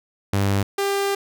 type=tone pair in turn; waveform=sawtooth; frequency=99.4 / 397.6 Hz; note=G2 / G4; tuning=+25 / +25 cents; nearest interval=2 octaves; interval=2400 cents; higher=second; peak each=-14 / -16 dBFS; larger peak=first; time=0.33-0.63 / 0.78-1.15 s; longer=second; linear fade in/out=5 ms; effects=none